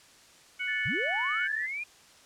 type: harmonic tone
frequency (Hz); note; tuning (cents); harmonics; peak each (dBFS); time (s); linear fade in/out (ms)
740; F#5; 0; 2 / 3 / 4; -37 / -31 / -41; 0.59-1.48; 20
type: tone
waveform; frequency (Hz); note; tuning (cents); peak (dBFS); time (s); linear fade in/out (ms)
sine; 1750; A6; -10; -31; 0.67-1.67; 20
type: linear sweep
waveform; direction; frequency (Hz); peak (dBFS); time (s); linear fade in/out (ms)
sine; up; 80.5 to 2472; -32; 0.85-1.84; 10
effects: white hiss -56 dBFS RMS until 2.25 s + low-pass 8000 Hz 12 dB/octave